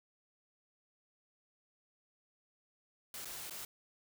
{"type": "noise with dropouts", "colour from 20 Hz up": "white", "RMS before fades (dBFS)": -45, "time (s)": [3.14, 3.65], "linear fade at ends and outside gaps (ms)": 2, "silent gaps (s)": [[3.248, 3.254], [3.498, 3.507]], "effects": []}